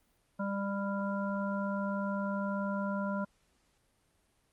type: harmonic tone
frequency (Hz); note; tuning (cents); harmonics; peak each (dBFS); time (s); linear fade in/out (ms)
198.8; G3; +25; 1 / 3 / 5 / 7; -33 / -38 / -40 / -41; 0.39-3.25; 10
effects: pink hiss -72 dBFS RMS until 4.52 s + Opus 32 kbps